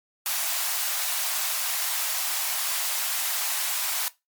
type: high-pass noise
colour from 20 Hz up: white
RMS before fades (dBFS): -27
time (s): 0.26-4.08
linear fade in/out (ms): 0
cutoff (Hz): 630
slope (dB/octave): 48
effects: noise-tail reverb RT60 0.2 s tail -18 dB re dry + MP3 96 kbps